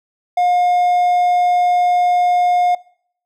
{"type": "tone", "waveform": "triangle", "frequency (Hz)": 714, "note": "F5", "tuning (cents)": 38, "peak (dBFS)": -10, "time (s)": [0.37, 2.75], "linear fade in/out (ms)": 5, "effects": ["noise-tail reverb RT60 0.6 s tail -22 dB re dry"]}